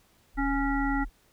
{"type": "tone", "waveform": "sine", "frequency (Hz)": 38.89, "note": "D#1", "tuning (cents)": 0, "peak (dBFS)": -31, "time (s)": [0.34, 1.1], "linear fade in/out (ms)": 50}
{"type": "harmonic tone", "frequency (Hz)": 277.2, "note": "C#4", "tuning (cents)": 0, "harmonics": [1, 3, 5, 7], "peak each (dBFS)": [-27, -32, -34, -35], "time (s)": [0.37, 1.05], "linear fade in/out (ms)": 20}
{"effects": ["pink hiss -64 dBFS RMS until 1.32 s"]}